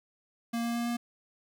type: tone with pitch steps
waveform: square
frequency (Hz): 233.1 / 234.6 / 236.1 / 237.6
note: A#3 / A#3 / A#3 / A#3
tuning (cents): 0 / +11 / +22 / +33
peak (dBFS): -30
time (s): 0.53-0.97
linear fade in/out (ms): 10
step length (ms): 110
effects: 11-bit